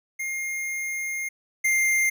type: tone pair in turn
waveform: square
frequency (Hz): 2126 / 2105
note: C7 / C7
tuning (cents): +27 / +10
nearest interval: unison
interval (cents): 17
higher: first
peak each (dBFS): -28 / -20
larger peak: second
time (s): 0.19-1.29 / 1.64-2.1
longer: first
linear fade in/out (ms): 10
effects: none